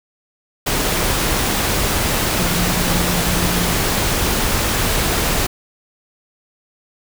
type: tone in noise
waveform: sine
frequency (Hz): 176.2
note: F3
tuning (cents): +16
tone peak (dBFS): -22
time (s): 2.38-3.76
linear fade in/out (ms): 10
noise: pink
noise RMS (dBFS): -18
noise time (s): 0.66-5.47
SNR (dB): -7
effects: none